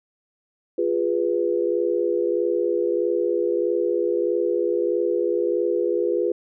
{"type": "chord", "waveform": "sine", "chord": "F diminished", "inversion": "none", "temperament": "equal with one note detuned", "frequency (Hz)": [349.2, 410.8, 493.9], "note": ["F4", "Ab4", "Cb5"], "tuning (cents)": [0, -19, 0], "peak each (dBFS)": [-23, -24, -24], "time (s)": [0.78, 6.32], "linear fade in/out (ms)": 5, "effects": []}